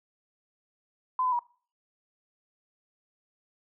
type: tone with pitch steps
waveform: sine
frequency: 1019 / 1008 / 960 Hz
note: C6 / B5 / B5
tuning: -46 / +35 / -49 cents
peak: -24 dBFS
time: 1.19-1.391 s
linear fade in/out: 2 ms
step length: 67 ms
effects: noise-tail reverb RT60 0.4 s tail -21 dB re dry